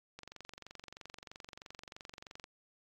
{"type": "click train", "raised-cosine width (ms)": 0.2, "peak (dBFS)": -30, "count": 53, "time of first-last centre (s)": [0.19, 2.441], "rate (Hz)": 23.1, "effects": ["AAC 64 kbps"]}